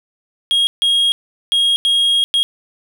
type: tone bursts at uneven times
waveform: triangle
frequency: 3270 Hz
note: G#7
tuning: 28 cents flat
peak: -10 dBFS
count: 5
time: 0.51-0.67 / 0.82-1.12 / 1.52-1.76 / 1.85-2.24 / 2.34-2.43 s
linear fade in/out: 0 ms
effects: none